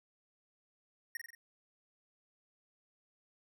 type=tone with echo; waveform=square; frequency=1864.7 Hz; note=A#6; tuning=in tune; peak=-38 dBFS; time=1.15-1.17 s; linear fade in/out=2 ms; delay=45 ms; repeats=4; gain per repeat=-4 dB; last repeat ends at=1.35 s; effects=none

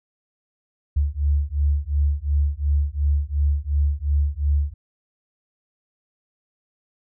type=beating tone pair; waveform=sine; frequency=71 / 73.8 Hz; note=C#2 / D2; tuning=+42 / +9 cents; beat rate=2.8 Hz; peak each=-21 dBFS; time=0.96-4.74 s; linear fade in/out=10 ms; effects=none

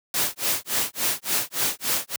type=noise with tremolo; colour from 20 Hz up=white; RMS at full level=-22 dBFS; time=0.14-2.16 s; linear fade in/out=2 ms; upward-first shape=sine; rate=3.5 Hz; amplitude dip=100%; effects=high-pass 100 Hz 12 dB/octave

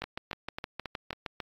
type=two click trains; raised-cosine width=0.3 ms; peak=-19 / -18 dBFS; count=6 / 9; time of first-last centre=0.04-1.402 / 0.02-1.262 s; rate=3.67 / 6.44 Hz; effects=AAC 32 kbps

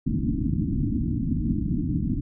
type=low-pass noise; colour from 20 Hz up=white; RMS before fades=-25 dBFS; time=0.06-2.21 s; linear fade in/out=10 ms; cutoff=310 Hz; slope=96 dB/octave; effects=none

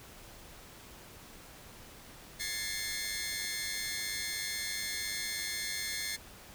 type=tone cluster; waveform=15% pulse; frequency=1676 / 1789 / 2090 / 2189 / 4276 Hz; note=G#6 / A6 / C7 / C#7 / C8; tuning=+15 / +28 / -2 / -22 / +37 cents; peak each=-37 / -35 / -33 / -36 / -36 dBFS; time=2.39-6.17 s; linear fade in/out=20 ms; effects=pink hiss -52 dBFS RMS until 6.54 s

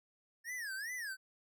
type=tone with vibrato; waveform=square; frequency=1759 Hz; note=A6; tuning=1 cent flat; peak=-40 dBFS; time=0.44-1.17 s; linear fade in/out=50 ms; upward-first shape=sine; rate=2.5 Hz; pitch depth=240 cents each way; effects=none

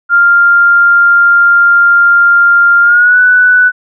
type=tone with pitch glide; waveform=sine; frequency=1396.9 to 1488.5 Hz; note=F6 to F#6; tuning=0 to +10 cents; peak=-3 dBFS; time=0.09-3.72 s; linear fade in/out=50 ms; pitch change=+110 cents; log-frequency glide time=2.82-3.19 s; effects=none

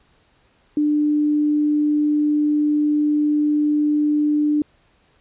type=tone; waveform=sine; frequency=297.9 Hz; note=D4; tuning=25 cents sharp; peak=-15 dBFS; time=0.77-4.62 s; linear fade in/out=2 ms; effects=pink hiss -59 dBFS RMS until 5.2 s + resampled to 8000 Hz

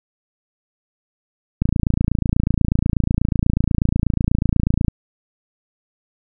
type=click train; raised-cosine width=5 ms; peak=-4 dBFS; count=93; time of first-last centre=1.62-4.882 s; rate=28.2 Hz; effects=none

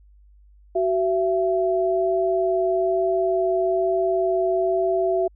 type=tone pair together; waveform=sine; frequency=376.2 / 670.3 Hz; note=F#4 / E5; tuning=+29 / +29 cents; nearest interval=minor seventh; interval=1000 cents; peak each=-21 dBFS; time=0.75-5.28 s; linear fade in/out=10 ms; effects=added 50 Hz sine -49 dBFS peak until 5.35 s

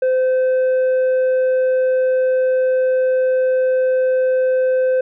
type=tone with tanh clipping; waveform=sine; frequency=515 Hz; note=C5; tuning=28 cents flat; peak=-14 dBFS; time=0.02-5.01 s; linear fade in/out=5 ms; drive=4 dB; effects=none

